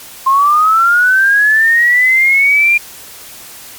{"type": "linear sweep", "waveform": "sine", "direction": "up", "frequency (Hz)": [1054, 2408], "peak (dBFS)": -6, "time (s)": [0.26, 2.78], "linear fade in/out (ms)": 10, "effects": ["white hiss -33 dBFS RMS until 3.78 s", "MP3 96 kbps"]}